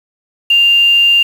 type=tone with quantisation; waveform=sine; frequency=2794 Hz; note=F7; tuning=in tune; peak=-6 dBFS; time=0.5-1.23 s; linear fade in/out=5 ms; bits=5; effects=none